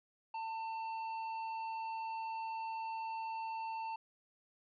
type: tone with tanh clipping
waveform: triangle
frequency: 896 Hz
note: A5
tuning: 31 cents sharp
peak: -40 dBFS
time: 0.34-3.96 s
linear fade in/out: 5 ms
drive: 13 dB
effects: resampled to 11025 Hz